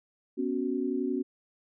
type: chord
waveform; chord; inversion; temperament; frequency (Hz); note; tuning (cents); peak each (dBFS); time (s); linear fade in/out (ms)
sine; B suspended second; none; just; 246.9 / 277.8 / 370.4; B3 / C#4 / F#4; 0 / +4 / +2; -32 / -31 / -32; 0.37-1.23; 20
effects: none